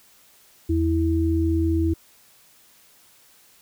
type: tone pair together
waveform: sine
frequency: 82.41 / 327.5 Hz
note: E2 / E4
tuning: 0 / -11 cents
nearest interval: 2 octaves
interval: 2389 cents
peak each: -21 dBFS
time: 0.69-1.94 s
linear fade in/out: 10 ms
effects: white hiss -55 dBFS RMS until 3.61 s